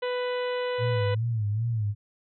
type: harmonic tone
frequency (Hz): 496.1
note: B4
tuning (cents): +8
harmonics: 1 / 2 / 3 / 4 / 5 / 6 / 7 / 8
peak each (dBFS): -27 / -36 / -40 / -40 / -45 / -42 / -48 / -48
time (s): 0.02-1.15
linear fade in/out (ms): 10
type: tone with vibrato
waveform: sine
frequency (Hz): 110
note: A2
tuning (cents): 0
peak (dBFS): -24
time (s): 0.78-1.95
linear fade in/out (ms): 50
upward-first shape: sine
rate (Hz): 2.5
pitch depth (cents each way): 120
effects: none